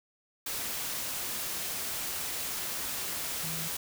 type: tone in noise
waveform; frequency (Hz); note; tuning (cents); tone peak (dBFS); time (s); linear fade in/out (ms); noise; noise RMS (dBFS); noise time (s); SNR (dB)
sine; 162.1; E3; -29; -39; 3.43-3.68; 5; white; -35; 0.46-3.77; -7
effects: none